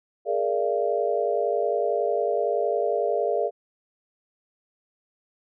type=chord; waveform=sine; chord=Bb dominant seventh; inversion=third; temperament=equal with one note detuned; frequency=415.3 / 466.2 / 587.3 / 683.3 Hz; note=Ab4 / Bb4 / D5 / F5; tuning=0 / 0 / 0 / -38 cents; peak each=-27 dBFS; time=0.25-3.51 s; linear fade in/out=50 ms; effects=none